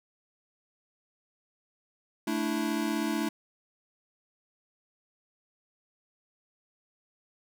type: chord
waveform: square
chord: A suspended fourth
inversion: none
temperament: equal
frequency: 220 / 293.7 / 329.6 Hz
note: A3 / D4 / E4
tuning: 0 / 0 / 0 cents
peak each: -33 dBFS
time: 2.27-3.29 s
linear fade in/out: 5 ms
effects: none